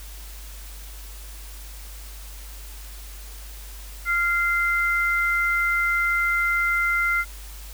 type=tone pair together; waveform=sine; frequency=1393.1 / 2075 Hz; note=F6 / C7; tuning=-5 / -15 cents; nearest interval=perfect fifth; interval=690 cents; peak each=-22 dBFS; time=4.05-7.25 s; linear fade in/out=50 ms; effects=added 50 Hz sine -37 dBFS peak until 7.73 s + white hiss -44 dBFS RMS until 7.73 s